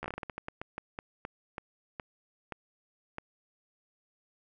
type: slowing click train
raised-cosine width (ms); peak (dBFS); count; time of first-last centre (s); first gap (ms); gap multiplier
0.5; -22; 19; 0.03-3.184; 13; 1.26
effects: none